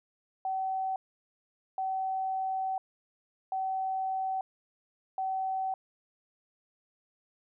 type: tone bursts at uneven times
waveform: sine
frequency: 762 Hz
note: G5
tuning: 49 cents flat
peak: -29 dBFS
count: 4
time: 0.45-0.96 / 1.78-2.78 / 3.52-4.41 / 5.18-5.74 s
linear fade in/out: 2 ms
effects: none